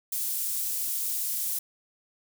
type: high-pass noise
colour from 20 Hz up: pink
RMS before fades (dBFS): -30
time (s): 0.12-1.59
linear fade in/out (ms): 5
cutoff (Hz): 11000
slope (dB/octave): 12
effects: none